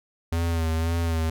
square tone with vibrato, 82.41 Hz, E2, in tune, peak -23 dBFS, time 0.32-1.3 s, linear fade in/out 5 ms, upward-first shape sine, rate 1.9 Hz, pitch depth 42 cents each way, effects none

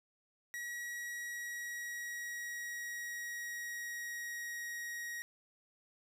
45% pulse tone with pitch glide, 1914 to 1892 Hz, A#6 to A#6, +45 to +25 cents, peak -40 dBFS, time 0.54-5.22 s, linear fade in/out 0 ms, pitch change -20 cents, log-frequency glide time 0.96-4.72 s, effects none

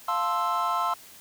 triangle chord, F major seventh, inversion none, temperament equal, 698.5 / 880 / 1046.5 / 1318.5 Hz, F5 / A5 / C6 / E6, 0 / 0 / 0 / 0 cents, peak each -29 / -30 / -25 / -26 dBFS, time 0.08-0.94 s, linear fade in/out 5 ms, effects tanh soft clip ceiling -14 dBFS + white hiss -49 dBFS RMS until 1.2 s

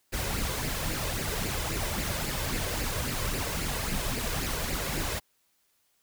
pink noise with flanger, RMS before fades -31 dBFS, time 0.12-5.2 s, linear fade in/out 20 ms, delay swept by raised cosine 0.41 to 2.01 ms, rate 3.7 Hz, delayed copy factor +0.55, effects white hiss -71 dBFS RMS until 6.02 s

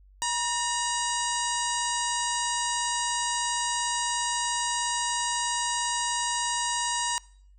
harmonic tone with a mistuned harmonic, 957 Hz, A#5, 45 cents sharp, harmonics 1 / 2 / 3 / 4 / 5 / 6 / 7 / 8 / 9, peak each -29 / -35 / -36 / -37 / -37 / -36 / -36 / -35 / -36 dBFS, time 0.22-7.18 s, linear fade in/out 0 ms, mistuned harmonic 2, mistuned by -77 cents, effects noise-tail reverb RT60 0.6 s tail -23 dB re dry + added 48 Hz sine -52 dBFS peak until 7.58 s

